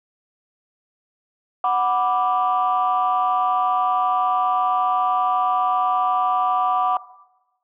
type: chord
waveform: sine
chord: B minor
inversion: second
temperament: equal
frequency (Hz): 740 / 987.8 / 1174.7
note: F#5 / B5 / D6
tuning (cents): 0 / 0 / 0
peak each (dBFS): -19 / -24 / -20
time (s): 1.64-6.97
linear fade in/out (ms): 2
effects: noise-tail reverb RT60 1.0 s tail -17 dB re dry + tanh soft clip ceiling -10 dBFS